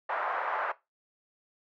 white band-pass noise, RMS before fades -32 dBFS, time 0.09-0.72 s, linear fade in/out 5 ms, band 630 to 1400 Hz, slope 24 dB/octave, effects noise-tail reverb RT60 0.2 s tail -17 dB re dry

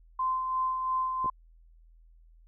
sine tone with tremolo, 1036 Hz, C6, 17 cents flat, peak -25 dBFS, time 0.19-1.3 s, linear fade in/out 5 ms, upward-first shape sine, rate 2.9 Hz, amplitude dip 40%
clicks, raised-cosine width 2 ms, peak -28 dBFS, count 2, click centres 1.245 / 1.259 s
effects added 41 Hz sine -54 dBFS peak until 2.47 s

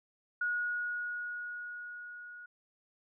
sine tone with level ramp, 1450 Hz, F#6, 35 cents flat, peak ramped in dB -29 to -46 dBFS, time 0.41-2.46 s, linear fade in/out 5 ms, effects none

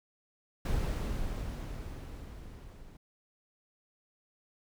brown noise with level ramp, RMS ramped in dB -30 to -51 dBFS, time 0.65-2.97 s, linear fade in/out 5 ms, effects none

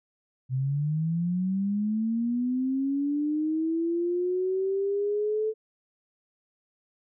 sine linear sweep, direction up, 126.5 to 439.1 Hz, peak -24 dBFS, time 0.49-5.54 s, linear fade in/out 50 ms, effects none

